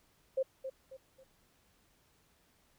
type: tone with echo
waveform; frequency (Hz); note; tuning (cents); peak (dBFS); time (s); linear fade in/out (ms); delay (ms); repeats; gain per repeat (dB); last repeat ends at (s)
sine; 529; C5; +19; -28; 0.37-0.43; 10; 270; 3; -9; 1.24
effects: pink hiss -70 dBFS RMS until 2.78 s